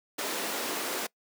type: high-pass noise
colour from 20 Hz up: pink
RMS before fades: -33 dBFS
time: 0.18-1.07 s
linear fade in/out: 10 ms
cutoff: 270 Hz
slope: 24 dB/octave
effects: noise-tail reverb RT60 0.1 s tail -23 dB re dry